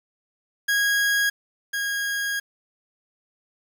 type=tone pair in turn; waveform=40% pulse; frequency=1645 / 1637.5 Hz; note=G#6 / G#6; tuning=-17 / -25 cents; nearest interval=unison; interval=8 cents; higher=first; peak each=-18 / -23 dBFS; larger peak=first; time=0.68-1.3 / 1.73-2.4 s; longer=second; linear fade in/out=10 ms; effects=8-bit